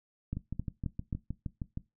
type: two click trains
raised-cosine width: 5 ms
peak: -23 / -21 dBFS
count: 10 / 4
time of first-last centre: 0.37-1.774 / 0.33-1.128 s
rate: 6.41 / 3.76 Hz
effects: noise-tail reverb RT60 0.2 s tail -18 dB re dry